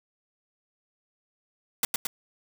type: noise with echo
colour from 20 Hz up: white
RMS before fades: -24 dBFS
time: 1.83-1.85 s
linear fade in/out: 2 ms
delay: 110 ms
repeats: 2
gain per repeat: -3 dB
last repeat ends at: 2.07 s
effects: none